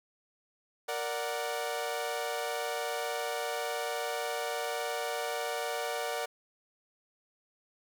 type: chord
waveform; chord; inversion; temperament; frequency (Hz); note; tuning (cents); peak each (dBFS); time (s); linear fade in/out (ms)
sawtooth; Bb augmented; none; equal; 466.2 / 587.3 / 740; Bb4 / D5 / F#5; 0 / 0 / 0; -33; 0.88-6.26; 10
effects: none